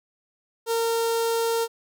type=tone with notch filter; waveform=sawtooth; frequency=459.2 Hz; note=A#4; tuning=26 cents flat; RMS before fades=-24 dBFS; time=0.66-1.68 s; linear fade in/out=50 ms; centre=2100 Hz; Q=1.2; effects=none